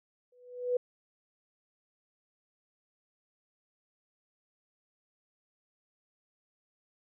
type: tone with exponential growth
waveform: sine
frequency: 493.9 Hz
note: B4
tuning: in tune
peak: -23 dBFS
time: 0.32-0.77 s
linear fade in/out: 5 ms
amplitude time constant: 97 ms
effects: none